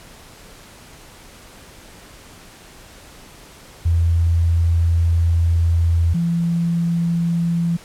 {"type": "tone pair in turn", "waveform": "sine", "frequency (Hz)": [84, 169.36], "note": ["E2", "E3"], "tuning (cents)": [33, 47], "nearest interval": "octave", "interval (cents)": 1214, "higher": "second", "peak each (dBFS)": [-13, -16], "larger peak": "first", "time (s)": [[3.85, 6.14], [6.14, 7.77]], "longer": "first", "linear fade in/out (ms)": 10, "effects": ["pink hiss -43 dBFS RMS until 7.84 s", "low-pass 12000 Hz 12 dB/octave"]}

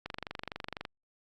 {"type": "click train", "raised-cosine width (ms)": 0.3, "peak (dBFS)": -21, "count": 20, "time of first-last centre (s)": [0.06, 0.852], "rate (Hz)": 24, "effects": ["Opus 48 kbps"]}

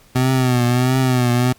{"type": "tone with vibrato", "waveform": "25% pulse", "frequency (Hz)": 126.1, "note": "B2", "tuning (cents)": 36, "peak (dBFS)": -10, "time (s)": [0.15, 1.53], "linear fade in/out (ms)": 10, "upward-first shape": "triangle", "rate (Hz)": 1.5, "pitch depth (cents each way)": 79, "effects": ["pink hiss -51 dBFS RMS until 1.58 s", "Opus 48 kbps"]}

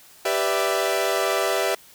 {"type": "chord", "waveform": "sawtooth", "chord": "E minor seventh", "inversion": "first", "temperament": "equal with one note detuned", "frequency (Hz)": [392, 493.9, 587.3, 663.1], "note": ["G4", "B4", "D5", "E5"], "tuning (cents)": [0, 0, 0, 10], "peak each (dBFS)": [-22, -24, -23, -21], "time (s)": [0.25, 1.75], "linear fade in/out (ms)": 5, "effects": ["white hiss -50 dBFS RMS until 1.94 s"]}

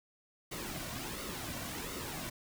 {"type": "noise with flanger", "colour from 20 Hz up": "pink", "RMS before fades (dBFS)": -41, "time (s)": [0.51, 2.3], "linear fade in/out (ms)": 10, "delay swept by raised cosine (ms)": [1.2, 2.4], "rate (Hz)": 1.4, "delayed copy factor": -0.55, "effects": []}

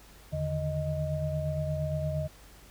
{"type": "tone cluster", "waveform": "sine", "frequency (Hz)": [83.2, 148.1, 156.7, 624], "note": ["E2", "D3", "D#3", "D#5"], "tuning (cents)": [17, 15, 13, 5], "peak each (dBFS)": [-35, -31, -40, -34], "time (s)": [0.32, 2.28], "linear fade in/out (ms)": 20, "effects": ["added 50 Hz sine -55 dBFS peak until 2.7 s", "pink hiss -55 dBFS RMS until 2.7 s"]}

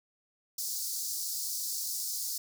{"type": "high-pass noise", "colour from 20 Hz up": "pink", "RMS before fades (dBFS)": -35, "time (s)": [0.58, 2.38], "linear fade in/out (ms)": 5, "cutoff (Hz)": 4600, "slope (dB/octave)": 48, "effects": []}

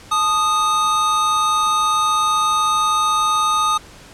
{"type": "tone pair together", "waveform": "square", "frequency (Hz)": [870.6, 1238], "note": ["A5", "D#6"], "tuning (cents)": [-19, -9], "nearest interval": "tritone", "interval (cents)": 610, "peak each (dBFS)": [-25, -16], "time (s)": [0.11, 3.78], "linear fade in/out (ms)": 10, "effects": ["pink hiss -42 dBFS RMS until 4.13 s", "low-pass 9000 Hz 12 dB/octave"]}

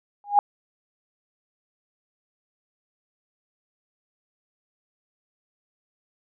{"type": "tone with exponential growth", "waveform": "sine", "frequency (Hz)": 818, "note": "G#5", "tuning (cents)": -26, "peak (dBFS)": -9, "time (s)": [0.24, 0.39], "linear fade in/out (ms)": 1, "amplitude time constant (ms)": 32, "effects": []}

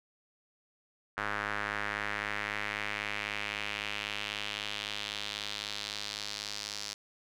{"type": "tone with band-pass filter sweep", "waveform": "square", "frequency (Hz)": 51.91, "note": "G#1", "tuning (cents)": 0, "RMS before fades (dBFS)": -37, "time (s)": [1.17, 6.94], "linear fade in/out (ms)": 10, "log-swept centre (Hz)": [1500, 5100], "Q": 2.3, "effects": []}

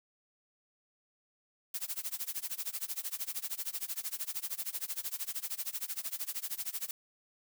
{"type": "noise with tremolo", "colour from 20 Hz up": "blue", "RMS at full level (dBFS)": -35, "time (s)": [1.74, 6.91], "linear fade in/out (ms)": 2, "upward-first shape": "sine", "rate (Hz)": 13, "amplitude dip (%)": 95, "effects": []}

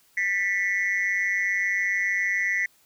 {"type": "tone with amplitude modulation", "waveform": "sine", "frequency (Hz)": 1975.5, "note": "B6", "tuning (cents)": 0, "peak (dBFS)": -16, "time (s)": [0.17, 2.66], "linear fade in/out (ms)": 5, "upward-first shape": "sine", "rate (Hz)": 193, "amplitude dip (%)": 100, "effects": ["tanh soft clip ceiling -17 dBFS", "white hiss -61 dBFS RMS until 2.85 s"]}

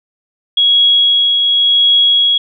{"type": "tone with tremolo", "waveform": "sine", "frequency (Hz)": 3322, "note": "G#7", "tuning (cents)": 0, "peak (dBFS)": -6, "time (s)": [0.57, 2.38], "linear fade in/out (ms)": 5, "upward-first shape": "triangle", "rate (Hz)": 0.91, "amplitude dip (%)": 35, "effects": []}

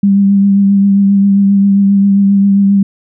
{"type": "tone with vibrato", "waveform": "sine", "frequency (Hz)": 198.4, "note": "G3", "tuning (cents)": 21, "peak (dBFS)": -5, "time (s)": [0.03, 2.83], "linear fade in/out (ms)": 5, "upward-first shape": "triangle", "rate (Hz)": 7.5, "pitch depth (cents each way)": 25, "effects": []}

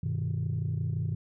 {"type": "chord", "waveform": "sine", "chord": "G augmented", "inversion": "none", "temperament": "equal", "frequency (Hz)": [98, 123.47, 155.56], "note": ["G2", "B2", "D#3"], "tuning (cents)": [0, 0, 0], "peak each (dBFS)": [-31, -31, -31], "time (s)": [0.03, 1.15], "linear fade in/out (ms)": 5, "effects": ["tanh soft clip ceiling -23 dBFS"]}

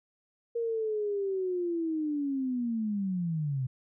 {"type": "linear sweep", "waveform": "sine", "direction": "down", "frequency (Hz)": [470.7, 125], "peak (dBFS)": -28, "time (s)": [0.55, 3.67], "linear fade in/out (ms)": 10, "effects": []}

